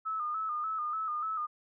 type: tone with vibrato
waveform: sine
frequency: 1259 Hz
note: D#6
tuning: 20 cents sharp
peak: -31 dBFS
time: 0.05-1.47 s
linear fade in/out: 20 ms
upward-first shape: square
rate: 3.4 Hz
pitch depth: 57 cents each way
effects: none